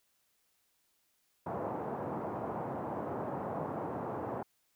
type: band-pass noise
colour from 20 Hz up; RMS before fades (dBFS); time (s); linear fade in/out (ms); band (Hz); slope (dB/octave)
white; -38; 1.46-4.43; 5; 100 to 920; 24
effects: white hiss -75 dBFS RMS until 4.75 s